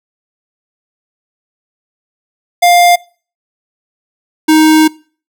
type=tone pair in turn; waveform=square; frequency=702 / 312.7 Hz; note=F5 / D#4; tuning=+9 / +9 cents; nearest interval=octave + major second; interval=1400 cents; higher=first; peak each=-5 dBFS; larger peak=neither; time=2.62-2.96 / 4.48-4.88 s; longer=second; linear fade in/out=10 ms; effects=noise-tail reverb RT60 0.4 s tail -23 dB re dry